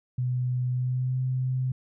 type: tone with pitch glide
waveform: sine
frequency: 125.4 to 128.78 Hz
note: B2 to C3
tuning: +27 to -27 cents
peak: -24 dBFS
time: 0.18-1.72 s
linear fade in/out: 5 ms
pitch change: +46 cents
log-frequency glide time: 0.71-1.2 s
effects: none